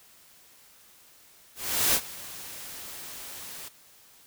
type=noise with ADSR envelope; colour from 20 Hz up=white; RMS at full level=-22 dBFS; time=1.55-3.69 s; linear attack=390 ms; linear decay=63 ms; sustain=-19 dB; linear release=16 ms; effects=white hiss -56 dBFS RMS until 4.26 s